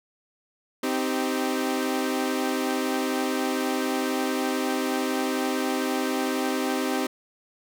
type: chord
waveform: sawtooth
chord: C minor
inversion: none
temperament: equal with one note detuned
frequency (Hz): 260 / 311.1 / 392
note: C4 / Eb4 / G4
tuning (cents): -11 / 0 / 0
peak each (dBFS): -23 / -26 / -26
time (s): 0.83-7.07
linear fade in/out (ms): 5
effects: none